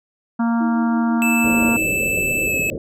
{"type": "harmonic tone", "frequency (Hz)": 232.1, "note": "A#3", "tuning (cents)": -7, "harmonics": [1, 3, 4, 5, 6, 7], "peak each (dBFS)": [-16, -29, -28, -33, -31, -41], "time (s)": [0.39, 1.77], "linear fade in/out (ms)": 10}
{"type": "tone with tremolo", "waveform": "sine", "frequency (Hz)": 317.6, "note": "D#4", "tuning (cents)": 36, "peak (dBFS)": -24, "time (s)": [0.6, 1.9], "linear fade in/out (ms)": 10, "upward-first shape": "sine", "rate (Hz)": 6, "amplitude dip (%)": 50}
{"type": "tone with pitch glide", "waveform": "square", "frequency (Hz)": [2635, 2597], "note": ["E7", "E7"], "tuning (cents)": [-1, -26], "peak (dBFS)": -19, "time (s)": [1.22, 2.7], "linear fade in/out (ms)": 0, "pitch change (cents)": -25, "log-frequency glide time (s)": [2.44, 2.54]}
{"type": "low-pass noise", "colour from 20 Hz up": "white", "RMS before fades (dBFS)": -27, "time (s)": [1.44, 2.78], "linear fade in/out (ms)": 2, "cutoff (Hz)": 610, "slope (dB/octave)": 96}
{"effects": []}